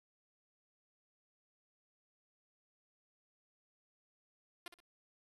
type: tone with echo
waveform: 5% pulse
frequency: 349.2 Hz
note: F4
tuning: in tune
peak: -33 dBFS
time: 4.66-4.68 s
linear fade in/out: 2 ms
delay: 62 ms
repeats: 2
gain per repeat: -10 dB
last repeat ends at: 4.804 s
effects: resampled to 32000 Hz + 12-bit